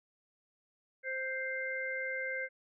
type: harmonic tone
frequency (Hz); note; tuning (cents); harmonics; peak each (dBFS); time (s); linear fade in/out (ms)
523.3; C5; 0; 1 / 3 / 4; -40 / -38 / -38; 1.03-2.49; 50
effects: none